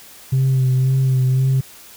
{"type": "tone with vibrato", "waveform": "sine", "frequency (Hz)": 131, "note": "C3", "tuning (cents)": 2, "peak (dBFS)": -11, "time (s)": [0.32, 1.61], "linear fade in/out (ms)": 10, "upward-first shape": "sine", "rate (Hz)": 1.9, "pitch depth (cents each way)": 28, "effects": ["tanh soft clip ceiling -11 dBFS", "white hiss -42 dBFS RMS until 1.96 s"]}